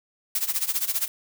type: noise with tremolo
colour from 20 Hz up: blue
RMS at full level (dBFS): -23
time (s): 0.35-1.08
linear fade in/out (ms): 2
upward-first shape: sine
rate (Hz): 15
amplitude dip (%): 85
effects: none